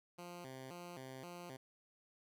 10% pulse tone with vibrato, 151.7 Hz, D#3, 44 cents flat, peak -40 dBFS, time 0.18-1.57 s, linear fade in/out 10 ms, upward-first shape square, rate 1.9 Hz, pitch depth 250 cents each way, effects none

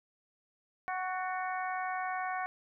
harmonic tone with a mistuned harmonic, 370.9 Hz, F#4, 4 cents sharp, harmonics 2 / 3 / 4 / 5 / 6, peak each -35 / -39 / -41 / -43 / -45 dBFS, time 0.88-2.46 s, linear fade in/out 0 ms, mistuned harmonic 5, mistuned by -30 cents, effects none

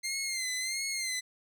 15% pulse tone with vibrato, 2093 Hz, C7, in tune, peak -25 dBFS, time 0.03-1.21 s, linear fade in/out 20 ms, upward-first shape sine, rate 1.5 Hz, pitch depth 68 cents each way, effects none

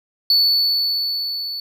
triangle tone with level ramp, 4458 Hz, C#8, 9 cents sharp, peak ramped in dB -10 to -24 dBFS, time 0.3-1.6 s, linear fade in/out 2 ms, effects none

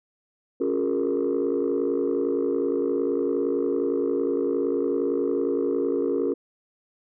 sine chord, Bb minor seventh, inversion first, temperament equal with one note detuned, 277.2 / 357.8 / 415.3 / 466.2 Hz, Db4 / F4 / Ab4 / Bb4, 0 / +42 / 0 / 0 cents, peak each -26 dBFS, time 0.6-6.34 s, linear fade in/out 10 ms, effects tanh soft clip ceiling -16 dBFS

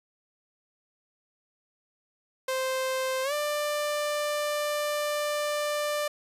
sawtooth tone with pitch glide, 522 to 592.7 Hz, C5 to D5, -4 to +16 cents, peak -23 dBFS, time 2.48-6.08 s, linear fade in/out 5 ms, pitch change +220 cents, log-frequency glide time 3.23-3.33 s, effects resampled to 32000 Hz

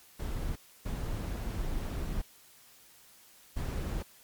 brown noise bursts at uneven times, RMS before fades -34 dBFS, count 3, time 0.19-0.56 / 0.85-2.22 / 3.56-4.03 s, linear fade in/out 10 ms, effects white hiss -58 dBFS RMS until 4.23 s + MP3 96 kbps

